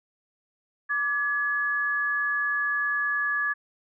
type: tone pair together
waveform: sine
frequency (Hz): 1169 / 1698.5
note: D6 / G#6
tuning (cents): -8 / +38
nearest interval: tritone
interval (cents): 646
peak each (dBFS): -31 / -24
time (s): 0.89-3.54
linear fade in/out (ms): 20
effects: none